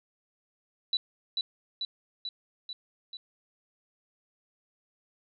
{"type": "tone with echo", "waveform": "sine", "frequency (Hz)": 3954, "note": "B7", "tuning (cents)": 1, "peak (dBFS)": -24, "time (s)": [0.93, 0.97], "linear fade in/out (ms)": 2, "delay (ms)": 440, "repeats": 5, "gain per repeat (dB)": -3, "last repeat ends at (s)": 3.17, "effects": []}